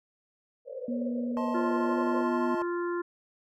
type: band-pass noise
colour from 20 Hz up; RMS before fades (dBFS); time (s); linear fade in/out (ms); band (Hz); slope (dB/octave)
pink; -39; 0.65-2.25; 50; 490 to 560; 96
type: tone with pitch glide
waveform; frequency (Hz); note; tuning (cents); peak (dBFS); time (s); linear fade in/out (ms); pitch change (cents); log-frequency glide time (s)
sine; 240.7 to 245.2; B3 to B3; -44 to -12; -29; 0.88-2.55; 5; +32; 1.84-1.96
type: chord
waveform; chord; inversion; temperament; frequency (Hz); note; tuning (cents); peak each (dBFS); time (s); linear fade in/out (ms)
triangle; A diminished; second; just; 633.6 / 880 / 1056; Eb5 / A5 / C6; +31 / 0 / +16; -34; 1.37-2.62; 0
type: harmonic tone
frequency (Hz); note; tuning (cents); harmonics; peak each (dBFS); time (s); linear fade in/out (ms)
348.1; F4; -6; 1 / 3 / 4 / 5; -29 / -37 / -40 / -45; 1.54-3.02; 10
effects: none